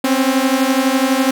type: beating tone pair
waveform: sawtooth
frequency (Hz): 258.8 / 270.8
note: C4 / C#4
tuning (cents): -19 / -40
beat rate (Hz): 12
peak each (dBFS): -12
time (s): 0.04-1.31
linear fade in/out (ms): 5
effects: none